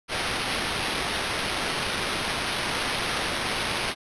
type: noise with sample-and-hold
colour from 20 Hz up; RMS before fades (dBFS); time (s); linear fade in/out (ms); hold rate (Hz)
violet; -28; 0.08-3.95; 50; 7350
effects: resampled to 24000 Hz